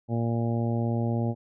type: harmonic tone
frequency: 116.54 Hz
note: A#2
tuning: in tune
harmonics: 1 / 2 / 3 / 4 / 5 / 6 / 7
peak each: -26 / -29 / -35 / -38 / -37 / -41 / -40 dBFS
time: 0.08-1.35 s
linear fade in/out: 50 ms
effects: none